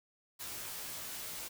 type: noise with comb filter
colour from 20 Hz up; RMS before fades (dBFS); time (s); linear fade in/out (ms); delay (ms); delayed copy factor
white; -43; 0.39-1.49; 20; 15; -0.85
effects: none